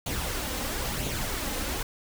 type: noise with flanger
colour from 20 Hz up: pink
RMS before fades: -31 dBFS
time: 0.06-1.83 s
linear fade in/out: 5 ms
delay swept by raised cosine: 0.29 to 3.89 ms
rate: 1 Hz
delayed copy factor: +0.5
effects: none